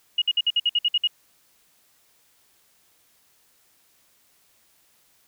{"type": "tone bursts", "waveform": "sine", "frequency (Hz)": 2880, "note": "F#7", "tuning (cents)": -47, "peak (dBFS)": -17, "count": 10, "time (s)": [0.18, 1.074], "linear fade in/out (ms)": 5, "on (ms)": 39, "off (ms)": 56, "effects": ["white hiss -62 dBFS RMS until 5.27 s"]}